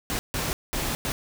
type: noise bursts at uneven times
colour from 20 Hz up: pink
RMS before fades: -28 dBFS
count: 4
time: 0.1-0.19 / 0.34-0.53 / 0.73-0.95 / 1.05-1.12 s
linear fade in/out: 0 ms
effects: none